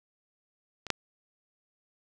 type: clicks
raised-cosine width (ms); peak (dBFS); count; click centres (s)
0.2; -22 / -8; 2; 0.867 / 0.903
effects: none